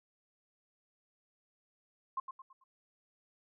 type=tone with echo; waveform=sine; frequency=1061 Hz; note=C6; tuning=24 cents sharp; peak=-32 dBFS; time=2.17-2.2 s; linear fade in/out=5 ms; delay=110 ms; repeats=4; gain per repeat=-8 dB; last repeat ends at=2.64 s; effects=none